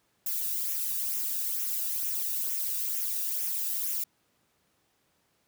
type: noise with flanger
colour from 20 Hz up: violet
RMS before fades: -31 dBFS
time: 0.26-4.04 s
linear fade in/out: 5 ms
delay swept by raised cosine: 0.22 to 0.97 ms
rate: 2.2 Hz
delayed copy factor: -0.5
effects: pink hiss -71 dBFS RMS until 5.47 s + high-pass 100 Hz 12 dB/octave